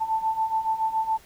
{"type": "beating tone pair", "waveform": "sine", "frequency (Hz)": [880, 887.1], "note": ["A5", "A5"], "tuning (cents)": [0, 14], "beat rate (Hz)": 7.1, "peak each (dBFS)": [-28, -24], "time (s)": [0, 1.18], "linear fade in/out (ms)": 20, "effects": ["pink hiss -53 dBFS RMS until 1.25 s"]}